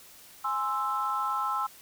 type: chord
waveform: sine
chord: Ab augmented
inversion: none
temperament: equal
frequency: 830.6 / 1046.5 / 1318.5 Hz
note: Ab5 / C6 / E6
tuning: 0 / 0 / 0 cents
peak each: -33 / -31 / -29 dBFS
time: 0.44-1.67 s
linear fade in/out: 10 ms
effects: tanh soft clip ceiling -18 dBFS + white hiss -52 dBFS RMS until 1.81 s